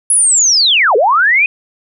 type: linear two-way sweep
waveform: sine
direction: down then up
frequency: 10548 to 392 to 2532 Hz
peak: -7 dBFS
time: 0.1-1.46 s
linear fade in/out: 2 ms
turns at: 0.96 s
effects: none